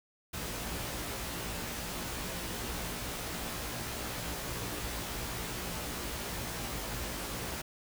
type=noise with comb filter; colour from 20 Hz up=pink; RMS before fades=-38 dBFS; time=0.33-7.62 s; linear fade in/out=10 ms; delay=17 ms; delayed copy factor=+0.85; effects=none